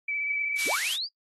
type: tone with vibrato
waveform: sine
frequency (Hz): 2300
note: D7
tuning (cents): -37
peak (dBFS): -27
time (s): 0.08-0.76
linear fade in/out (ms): 5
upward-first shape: square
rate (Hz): 16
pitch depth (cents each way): 15
type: high-pass noise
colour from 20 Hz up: pink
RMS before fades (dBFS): -32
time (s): 0.56-0.98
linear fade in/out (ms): 50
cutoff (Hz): 3000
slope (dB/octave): 12
type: linear sweep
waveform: sine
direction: up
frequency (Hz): 77.78 to 4978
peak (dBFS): -28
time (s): 0.65-1.09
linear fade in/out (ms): 50
effects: noise-tail reverb RT60 0.1 s tail -23 dB re dry + AAC 32 kbps